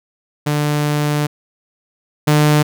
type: tone pair in turn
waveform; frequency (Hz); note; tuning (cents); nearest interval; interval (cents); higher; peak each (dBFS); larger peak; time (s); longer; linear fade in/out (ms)
sawtooth; 148.2 / 149.84; D3 / D3; +16 / +35; unison; 19; second; -11 / -6; second; 0.46-1.27 / 2.27-2.63; first; 10
effects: none